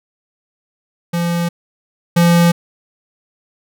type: tone pair in turn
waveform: square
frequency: 171.4 / 171.4 Hz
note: F3 / F3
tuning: -32 / -32 cents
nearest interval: unison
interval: 0 cents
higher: neither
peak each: -16 / -9 dBFS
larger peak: second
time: 1.13-1.49 / 2.16-2.52 s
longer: neither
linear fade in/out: 10 ms
effects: none